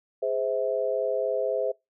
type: chord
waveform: sine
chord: Ab augmented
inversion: none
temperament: just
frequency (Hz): 415.3 / 519.1 / 648.9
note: Ab4 / C5 / E5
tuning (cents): 0 / -14 / -27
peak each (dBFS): -30 / -27 / -29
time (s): 0.22-1.72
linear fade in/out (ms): 10
effects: noise-tail reverb RT60 0.2 s tail -24 dB re dry